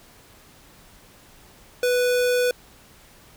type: tone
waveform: square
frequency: 493.9 Hz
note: B4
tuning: in tune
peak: -19 dBFS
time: 1.83-2.51 s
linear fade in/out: 2 ms
effects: pink hiss -51 dBFS RMS until 3.36 s